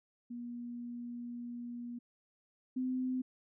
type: tone pair in turn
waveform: sine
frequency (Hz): 240 / 255.9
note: B3 / C4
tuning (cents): -49 / -38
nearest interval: minor second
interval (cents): 111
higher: second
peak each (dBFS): -40 / -32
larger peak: second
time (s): 0.3-1.99 / 2.76-3.22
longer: first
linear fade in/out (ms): 10
effects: none